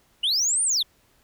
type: linear two-way sweep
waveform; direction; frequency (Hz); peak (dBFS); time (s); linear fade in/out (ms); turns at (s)
sine; up then down; 2794 to 9290 to 3233; -17; 0.23-0.83; 10; 0.63
effects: tanh soft clip ceiling -19 dBFS + pink hiss -62 dBFS RMS until 1.23 s